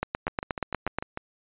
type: two click trains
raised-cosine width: 0.5 ms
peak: -17 / -11 dBFS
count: 7 / 9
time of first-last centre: 0.28-1.174 / 0.03-0.986 s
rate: 6.71 / 8.37 Hz
effects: resampled to 8000 Hz